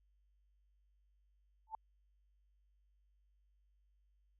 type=tone with exponential growth; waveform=sine; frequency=880 Hz; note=A5; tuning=in tune; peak=-36 dBFS; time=1.67-1.75 s; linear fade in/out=2 ms; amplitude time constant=16 ms; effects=added 50 Hz sine -70 dBFS peak until 4.39 s